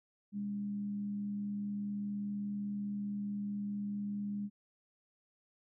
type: tone with frequency modulation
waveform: sine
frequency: 203.9 Hz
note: G#3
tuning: 32 cents flat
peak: -35 dBFS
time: 0.32-4.5 s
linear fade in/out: 50 ms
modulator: 79.6 Hz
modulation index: 0.21
effects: none